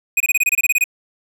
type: tone bursts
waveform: square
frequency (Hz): 2489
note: D#7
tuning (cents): 0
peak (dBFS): -13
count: 12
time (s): 0.17-0.841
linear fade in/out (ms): 5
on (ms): 33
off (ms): 25
effects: none